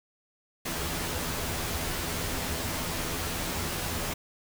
pink noise with comb filter, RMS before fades -32 dBFS, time 0.65-4.14 s, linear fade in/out 10 ms, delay 12 ms, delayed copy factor +0.55, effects none

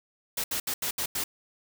white noise bursts at uneven times, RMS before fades -30 dBFS, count 6, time 0.37-0.44 / 0.51-0.6 / 0.67-0.74 / 0.82-0.91 / 0.98-1.06 / 1.15-1.24 s, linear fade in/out 5 ms, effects none

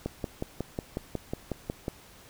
click train, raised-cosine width 2 ms, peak -17 dBFS, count 11, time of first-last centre 0.06-1.881 s, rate 5.49 Hz, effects pink hiss -53 dBFS RMS until 2.29 s

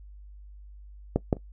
clicks, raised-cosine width 2 ms, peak -9 / -8 / -29 dBFS, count 3, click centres 1.16 / 1.328 / 1.368 s, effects noise-tail reverb RT60 0.1 s tail -18 dB re dry + added 50 Hz sine -44 dBFS peak until 1.52 s

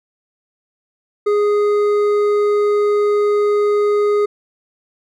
sine tone with hard clipping, 414.1 Hz, G#4, 5 cents flat, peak -14 dBFS, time 1.26-4.26 s, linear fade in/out 10 ms, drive 7 dB, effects none

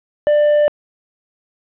triangle tone, 593 Hz, D5, 17 cents sharp, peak -8 dBFS, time 0.27-0.68 s, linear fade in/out 0 ms, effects resampled to 8000 Hz + 8-bit

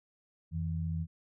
sine tone pair together, 87.2 / 162.63 Hz, F2 / E3, -2 / -23 cents, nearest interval major seventh, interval 1079 cents, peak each -34 / -34 dBFS, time 0.51-1.07 s, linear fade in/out 50 ms, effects none

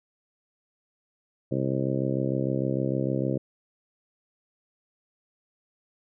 harmonic tone, 66.6 Hz, C2, 31 cents sharp, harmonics 2 / 3 / 4 / 5 / 6 / 7 / 8 / 9, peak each -29 / -32 / -32 / -31 / -35 / -37 / -33 / -39 dBFS, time 1.51-3.38 s, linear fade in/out 10 ms, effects none

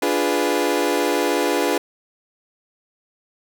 30% pulse chord, D diminished seventh, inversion none, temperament equal, 293.7 / 349.2 / 415.3 / 493.9 Hz, D4 / F4 / Ab4 / Cb5, 0 / 0 / 0 / 0 cents, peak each -21 dBFS, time 0.02-1.78 s, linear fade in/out 5 ms, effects none

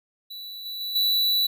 square tone with level steps, 3951 Hz, B7, in tune, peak -36 / -32 / -29 / -20 dBFS, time 0.3-1.47 s, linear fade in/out 10 ms, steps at 0.65 / 0.8 / 0.95 s, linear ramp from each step 10 ms, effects none

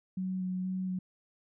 sine tone with vibrato, 185.4 Hz, F#3, 4 cents sharp, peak -31 dBFS, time 0.17-0.99 s, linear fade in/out 5 ms, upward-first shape square, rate 2.1 Hz, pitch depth 11 cents each way, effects none

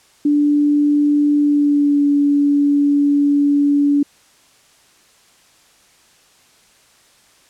sine tone with pitch glide, 292.5 to 286.8 Hz, D4 to D4, -7 to -41 cents, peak -11 dBFS, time 0.25-4.03 s, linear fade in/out 5 ms, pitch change -34 cents, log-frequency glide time 1.37-2.06 s, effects white hiss -52 dBFS RMS until 7.49 s + low-pass 9000 Hz 12 dB/octave

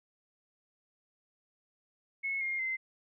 sine tone with pitch steps, 2188 / 2128 / 2070 Hz, C#7 / C7 / C7, -23 / +29 / -19 cents, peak -31 dBFS, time 2.23-2.77 s, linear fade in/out 20 ms, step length 180 ms, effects none

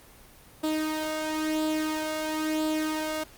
sawtooth tone with flanger, 311.1 Hz, D#4, in tune, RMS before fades -29 dBFS, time 0.63-3.24 s, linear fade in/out 10 ms, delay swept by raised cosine 0.24 to 1.44 ms, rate 0.99 Hz, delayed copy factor +0.55, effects pink hiss -52 dBFS RMS until 3.37 s + Opus 24 kbps

